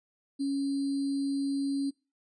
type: tone with sample-and-hold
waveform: sine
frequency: 277.2 Hz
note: C#4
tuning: in tune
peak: -27 dBFS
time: 0.39-1.91 s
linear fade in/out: 20 ms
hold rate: 4410 Hz
effects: noise-tail reverb RT60 0.3 s tail -23 dB re dry + resampled to 22050 Hz